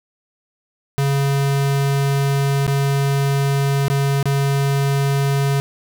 square tone with dropouts, 139.1 Hz, C#3, 6 cents sharp, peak -16 dBFS, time 0.98-5.6 s, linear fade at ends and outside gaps 0 ms, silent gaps 2.666-2.678 / 3.882-3.9 / 4.228-4.256 s, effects none

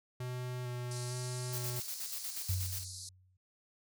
square tone with vibrato, 124.1 Hz, B2, 9 cents sharp, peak -38 dBFS, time 0.2-1.8 s, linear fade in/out 5 ms, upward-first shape square, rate 1.1 Hz, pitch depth 13 cents each way
pink band-pass noise, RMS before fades -47 dBFS, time 0.91-3.09 s, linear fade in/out 2 ms, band 4000 to 11000 Hz, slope 96 dB/octave
blue noise with tremolo, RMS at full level -40 dBFS, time 1.52-2.85 s, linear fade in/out 20 ms, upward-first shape square, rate 8.3 Hz, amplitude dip 55%
sine tone with exponential decay, 92.5 Hz, F#2, in tune, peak -29 dBFS, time 2.49-3.37 s, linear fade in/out 5 ms, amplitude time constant 190 ms
effects none

